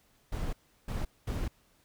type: noise bursts at uneven times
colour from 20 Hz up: brown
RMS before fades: -33 dBFS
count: 3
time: 0.32-0.53 / 0.88-1.05 / 1.27-1.48 s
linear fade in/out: 5 ms
effects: pink hiss -67 dBFS RMS until 1.84 s